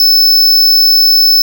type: tone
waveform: square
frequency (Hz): 5260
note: E8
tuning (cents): -5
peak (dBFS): -5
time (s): 0-1.42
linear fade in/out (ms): 2
effects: none